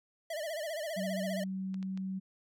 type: tone with vibrato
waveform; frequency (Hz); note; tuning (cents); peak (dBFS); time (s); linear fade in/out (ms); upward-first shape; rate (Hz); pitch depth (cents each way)
square; 628; D#5; +16; -36; 0.3-1.44; 5; sine; 15; 120
type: tone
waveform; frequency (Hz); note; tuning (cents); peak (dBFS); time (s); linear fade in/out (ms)
sine; 190; F#3; +46; -34; 0.96-2.2; 20
type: clicks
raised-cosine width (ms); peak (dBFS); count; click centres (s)
0.2; -34; 3; 1.743 / 1.828 / 1.975
effects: none